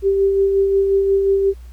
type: tone with tremolo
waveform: sine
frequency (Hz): 392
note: G4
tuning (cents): 0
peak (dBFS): -11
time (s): 0.02-1.54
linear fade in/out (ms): 50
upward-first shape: sine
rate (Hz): 5.6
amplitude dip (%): 35
effects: added 60 Hz sine -34 dBFS peak until 1.72 s + pink hiss -54 dBFS RMS until 1.72 s